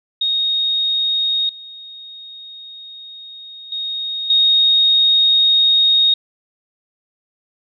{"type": "tone with level steps", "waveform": "sine", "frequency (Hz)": 3729, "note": "A#7", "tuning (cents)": 0, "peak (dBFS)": [-15, -33, -21, -10], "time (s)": [0.21, 6.14], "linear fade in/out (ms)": 5, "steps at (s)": [1.49, 3.72, 4.3], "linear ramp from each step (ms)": 2, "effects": []}